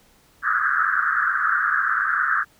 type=band-pass noise; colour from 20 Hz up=white; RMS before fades=-21 dBFS; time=0.42-2.45 s; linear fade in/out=50 ms; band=1200 to 1700 Hz; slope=96 dB/octave; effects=pink hiss -57 dBFS RMS until 2.59 s